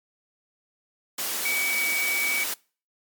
white high-pass noise, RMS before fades -29 dBFS, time 1.18-2.54 s, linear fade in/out 5 ms, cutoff 210 Hz, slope 24 dB/octave
sine tone, 2271 Hz, C#7, 41 cents sharp, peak -24 dBFS, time 1.45-2.44 s, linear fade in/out 5 ms
effects noise-tail reverb RT60 0.4 s tail -25 dB re dry + MP3 96 kbps

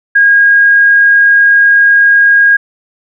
sine tone, 1632 Hz, G#6, 31 cents flat, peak -3 dBFS, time 0.15-2.57 s, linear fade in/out 10 ms, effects none

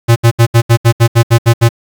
square tone bursts, 116.54 Hz, A#2, in tune, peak -4 dBFS, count 11, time 0.08-1.691 s, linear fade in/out 20 ms, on 81 ms, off 72 ms, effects 7-bit

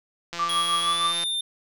click train, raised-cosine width 0.2 ms, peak -16 dBFS, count 156, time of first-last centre 0.33-1.236 s, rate 171 Hz
sine tone with tremolo, 1174.7 Hz, D6, in tune, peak -20 dBFS, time 0.39-1.13 s, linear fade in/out 5 ms, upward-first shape triangle, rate 6.4 Hz, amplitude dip 80%
square tone with pitch glide, 3322 to 3602 Hz, G#7 to A7, 0 to +40 cents, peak -25 dBFS, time 0.49-1.41 s, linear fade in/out 5 ms, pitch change +140 cents, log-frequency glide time 0.8-1.09 s
effects none

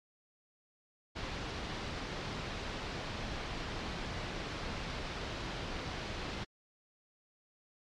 pink low-pass noise, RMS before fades -40 dBFS, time 1.15-6.45 s, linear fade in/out 20 ms, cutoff 4900 Hz, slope 24 dB/octave, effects MP3 64 kbps

